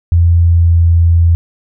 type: tone with pitch glide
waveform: sine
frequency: 85.1 to 84.32 Hz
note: F2 to E2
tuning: -44 to +40 cents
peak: -5 dBFS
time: 0.12-1.35 s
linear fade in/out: 0 ms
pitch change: -16 cents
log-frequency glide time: 0.42-0.8 s
effects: none